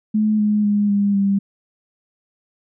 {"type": "tone with pitch steps", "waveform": "sine", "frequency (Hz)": [214.2, 210, 205.9, 201.9, 198.02], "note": ["A3", "G#3", "G#3", "G#3", "G3"], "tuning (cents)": [-46, 19, -15, -49, 18], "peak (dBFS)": -14, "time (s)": [0.14, 1.39], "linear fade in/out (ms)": 10, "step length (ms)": 250, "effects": []}